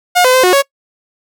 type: tone with pitch steps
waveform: sawtooth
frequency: 717 / 509 / 516 / 363.8 / 555 Hz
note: F5 / C5 / C5 / F#4 / C#5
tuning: +45 / -48 / -24 / -29 / +2 cents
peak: -3 dBFS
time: 0.15-0.625 s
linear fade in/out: 20 ms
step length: 95 ms
effects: noise-tail reverb RT60 0.1 s tail -24 dB re dry